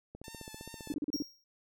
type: click train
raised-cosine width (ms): 2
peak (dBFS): -32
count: 13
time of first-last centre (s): 0.15-0.939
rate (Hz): 15.2
type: tone with vibrato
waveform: 5% pulse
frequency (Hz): 891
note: A5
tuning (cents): +22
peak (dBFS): -36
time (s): 0.24-0.94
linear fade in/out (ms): 2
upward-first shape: triangle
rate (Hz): 2.6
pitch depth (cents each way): 41
type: tone bursts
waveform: sine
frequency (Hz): 293.7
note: D4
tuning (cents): 0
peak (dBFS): -30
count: 6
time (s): 0.9-1.223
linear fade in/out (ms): 2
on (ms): 23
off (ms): 37
type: tone with exponential decay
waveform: square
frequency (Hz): 5588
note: F8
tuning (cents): 0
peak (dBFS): -34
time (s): 1.13-1.44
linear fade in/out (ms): 1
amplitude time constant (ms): 67
effects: none